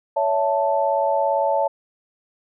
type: chord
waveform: sine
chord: A major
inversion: first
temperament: equal with one note detuned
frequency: 561.8 / 659.3 / 880 Hz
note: C#5 / E5 / A5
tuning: +23 / 0 / 0 cents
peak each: -21 / -23 / -21 dBFS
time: 0.16-1.68 s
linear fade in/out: 10 ms
effects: none